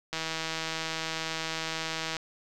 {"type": "click train", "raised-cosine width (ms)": 0.2, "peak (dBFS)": -15, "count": 329, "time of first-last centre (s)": [0.13, 2.167], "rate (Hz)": 161, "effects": []}